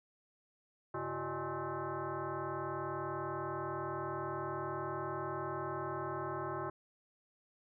sine tone with frequency modulation, 339.9 Hz, F4, 47 cents flat, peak -36 dBFS, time 0.94-6.7 s, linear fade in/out 5 ms, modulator 240 Hz, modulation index 4.3, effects none

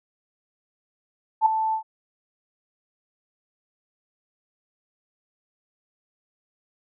sine tone with ADSR envelope, 880 Hz, A5, in tune, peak -11 dBFS, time 1.41-1.83 s, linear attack 50 ms, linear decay 4 ms, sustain -10 dB, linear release 94 ms, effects none

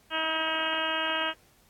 harmonic tone, 318.9 Hz, D#4, 43 cents sharp, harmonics 1 / 2 / 3 / 4 / 5 / 6 / 7 / 8 / 9 / 10, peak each -40 / -35 / -35 / -35 / -33 / -40 / -42 / -37 / -33 / -36 dBFS, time 0.1-1.34 s, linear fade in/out 50 ms, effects pink hiss -62 dBFS RMS until 1.69 s + AAC 64 kbps

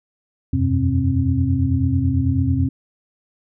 sine tone cluster, 85 / 94.1 / 126.9 / 266.5 Hz, F2 / F#2 / B2 / C4, -46 / +30 / +47 / +32 cents, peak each -21 dBFS, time 0.53-2.69 s, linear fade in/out 5 ms, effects none

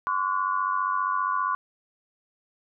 sine tone cluster, 1036 / 1131 / 1454 Hz, C6 / C#6 / F#6, -17 / +34 / -31 cents, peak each -27 / -26 / -32 dBFS, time 0.07-1.55 s, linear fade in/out 0 ms, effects none

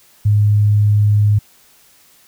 sine tone, 104.2 Hz, G#2, 6 cents sharp, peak -9 dBFS, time 0.25-1.39 s, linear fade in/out 10 ms, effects white hiss -50 dBFS RMS until 2.27 s

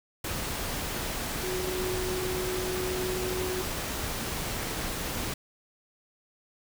sine tone in noise, 368.4 Hz, F#4, 7 cents flat, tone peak -31 dBFS, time 1.43-3.62 s, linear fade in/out 5 ms, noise pink, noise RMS -33 dBFS, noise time 0.24-5.34 s, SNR -1 dB, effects none

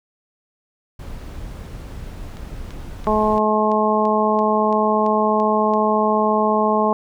brown noise, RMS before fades -32 dBFS, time 0.99-3.39 s, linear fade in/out 5 ms
click train, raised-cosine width 0.2 ms, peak -23 dBFS, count 11, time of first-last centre 2.37-5.737 s, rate 2.97 Hz
harmonic tone, 214.2 Hz, A3, 46 cents flat, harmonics 1 / 2 / 3 / 4 / 5, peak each -21 / -21 / -21 / -21 / -21 dBFS, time 3.07-6.93 s, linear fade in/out 0 ms
effects none

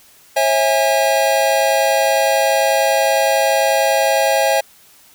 square tone cluster, 541 / 652 / 822 Hz, C#5 / E5 / G#5, -42 / -19 / -18 cents, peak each -18 dBFS, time 0.36-4.61 s, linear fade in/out 10 ms, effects white hiss -48 dBFS RMS until 5.14 s

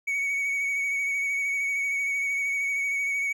triangle tone with vibrato, 2240 Hz, C#7, 18 cents sharp, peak -23 dBFS, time 0.07-3.33 s, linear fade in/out 10 ms, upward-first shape sine, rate 13 Hz, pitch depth 26 cents each way, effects none

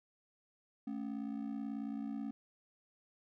triangle ring-modulated tone, 246.9 Hz, B3, in tune, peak -33 dBFS, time 0.87-2.31 s, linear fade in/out 0 ms, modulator 29.2 Hz, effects none

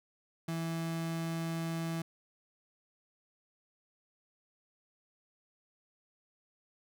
35% pulse tone, 164.81 Hz, E3, in tune, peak -32 dBFS, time 0.48-2.02 s, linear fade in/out 5 ms, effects none

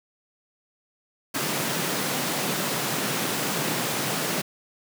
pink high-pass noise, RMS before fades -27 dBFS, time 1.34-4.42 s, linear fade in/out 10 ms, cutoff 130 Hz, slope 48 dB/octave, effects none

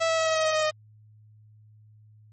sawtooth tone with pitch steps, 656 / 650.3 / 644.7 / 639.2 / 633.7 / 628.2 / 622.8 / 617.4 Hz, E5 / E5 / E5 / D#5 / D#5 / D#5 / D#5 / D#5, -9 / -24 / -39 / +47 / +32 / +16 / +2 / -14 cents, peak -18 dBFS, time 0-0.712 s, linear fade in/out 20 ms, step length 89 ms, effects added 107 Hz sine -51 dBFS peak until 2.32 s + MP3 32 kbps

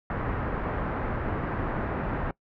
pink low-pass noise, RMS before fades -30 dBFS, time 0.1-2.31 s, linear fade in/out 2 ms, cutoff 1700 Hz, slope 24 dB/octave, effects noise-tail reverb RT60 0.1 s tail -22 dB re dry

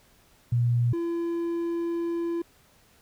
sine / triangle tone pair in turn, 119.8 / 338.8 Hz, A#2 / E4, +48 / +48 cents, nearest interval octave + tritone, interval 1800 cents, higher second, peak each -20 / -24 dBFS, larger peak first, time 0.52-0.93 / 0.93-2.42 s, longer second, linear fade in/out 5 ms, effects pink hiss -60 dBFS RMS until 3.01 s

